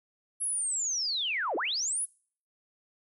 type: linear two-way sweep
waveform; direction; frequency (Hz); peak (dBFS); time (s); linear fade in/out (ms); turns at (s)
sine; down then up; 11000 to 288.6 to 11000; -28; 0.4-2.06; 20; 1.56
effects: noise-tail reverb RT60 0.5 s tail -25 dB re dry